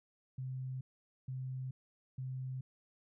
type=tone bursts; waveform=sine; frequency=130 Hz; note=C3; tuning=11 cents flat; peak=-38 dBFS; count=3; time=0.38-2.61 s; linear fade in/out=5 ms; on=430 ms; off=470 ms; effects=none